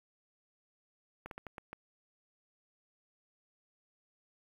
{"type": "slowing click train", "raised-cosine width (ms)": 0.5, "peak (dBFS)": -28, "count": 6, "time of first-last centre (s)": [1.26, 1.73], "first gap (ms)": 52, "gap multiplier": 1.3, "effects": ["9-bit"]}